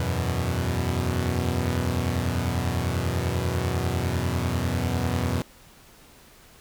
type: chord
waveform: sawtooth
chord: E suspended second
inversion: none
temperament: equal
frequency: 82.41 / 92.5 / 123.47 Hz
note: E2 / F#2 / B2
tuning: 0 / 0 / 0 cents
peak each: -24 dBFS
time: 0-5.42 s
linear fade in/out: 0 ms
effects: pink hiss -52 dBFS RMS until 6.6 s